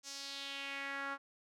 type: tone with band-pass filter sweep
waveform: sawtooth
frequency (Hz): 277.2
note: C#4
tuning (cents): 0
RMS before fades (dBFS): -43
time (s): 0.03-1.18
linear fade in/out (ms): 50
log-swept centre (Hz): 6200 to 1300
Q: 2.6
effects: none